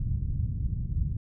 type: low-pass noise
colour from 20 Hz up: white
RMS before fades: -29 dBFS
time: 0-1.17 s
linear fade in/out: 5 ms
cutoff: 130 Hz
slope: 24 dB/octave
effects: none